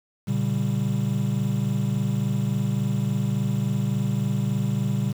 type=chord; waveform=triangle; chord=G diminished; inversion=first; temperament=just; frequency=117.6 / 141.12 / 196 Hz; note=Bb2 / Db3 / G3; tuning=+16 / +31 / 0 cents; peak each=-24 dBFS; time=0.27-5.13 s; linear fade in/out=20 ms; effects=7-bit